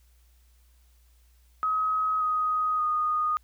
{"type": "tone with pitch steps", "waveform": "sine", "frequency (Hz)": [1270, 1251.8, 1233.8], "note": ["D#6", "D#6", "D#6"], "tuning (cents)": [35, 10, -15], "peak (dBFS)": -23, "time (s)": [1.63, 3.37], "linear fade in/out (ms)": 0, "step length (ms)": 580, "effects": ["added 60 Hz sine -57 dBFS peak until 3.43 s", "white hiss -68 dBFS RMS until 3.43 s"]}